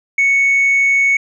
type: tone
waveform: sine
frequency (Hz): 2217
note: C#7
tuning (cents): 0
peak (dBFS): -8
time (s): 0.18-1.17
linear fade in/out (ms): 5
effects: tanh soft clip ceiling -8 dBFS